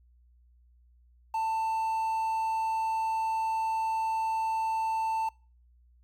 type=tone with quantisation; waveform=triangle; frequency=890 Hz; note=A5; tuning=20 cents sharp; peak=-25 dBFS; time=1.34-5.29 s; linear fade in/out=5 ms; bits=9; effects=noise-tail reverb RT60 0.4 s tail -25 dB re dry + added 60 Hz sine -58 dBFS peak until 6.03 s